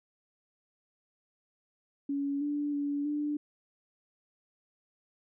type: tone with pitch steps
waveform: sine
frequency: 281.2 / 291.6 / 286.7 / 295.3 Hz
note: C#4 / D4 / D4 / D4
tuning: +25 / -12 / -42 / +10 cents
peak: -29 dBFS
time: 2.09-3.37 s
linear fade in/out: 5 ms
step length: 320 ms
effects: none